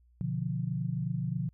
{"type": "chord", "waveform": "sine", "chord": "B diminished", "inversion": "none", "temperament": "equal", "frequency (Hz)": [123.47, 146.83, 174.61], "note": ["B2", "D3", "F3"], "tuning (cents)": [0, 0, 0], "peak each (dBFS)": -34, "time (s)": [0.21, 1.49], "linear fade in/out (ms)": 0, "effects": ["added 60 Hz sine -60 dBFS peak until 1.53 s"]}